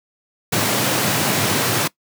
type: high-pass noise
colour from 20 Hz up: pink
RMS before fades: -19 dBFS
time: 0.52-1.88 s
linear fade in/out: 10 ms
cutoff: 100 Hz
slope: 96 dB/octave
effects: noise-tail reverb RT60 0.1 s tail -21 dB re dry